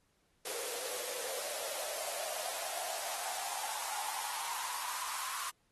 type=noise with high-pass filter sweep; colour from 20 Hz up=white; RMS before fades=-39 dBFS; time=0.45-5.5 s; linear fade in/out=5 ms; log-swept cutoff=460 to 1100 Hz; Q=7.4; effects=pink hiss -75 dBFS RMS until 5.71 s + AAC 32 kbps